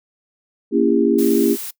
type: chord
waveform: sine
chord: A# diminished seventh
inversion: none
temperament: just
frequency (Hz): 233.1 / 279.7 / 335.6 / 402.8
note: A#3 / C#4 / E4 / G4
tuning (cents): 0 / +16 / +31 / +47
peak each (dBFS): -18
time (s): 0.71-1.57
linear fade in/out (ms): 50
type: noise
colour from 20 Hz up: blue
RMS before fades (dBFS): -29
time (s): 1.18-1.71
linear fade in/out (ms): 10
effects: noise-tail reverb RT60 0.1 s tail -21 dB re dry